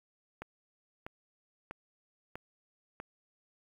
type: click train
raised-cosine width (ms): 0.5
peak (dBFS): -26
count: 5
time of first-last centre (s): 0.42-3.001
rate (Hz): 1.55
effects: 9-bit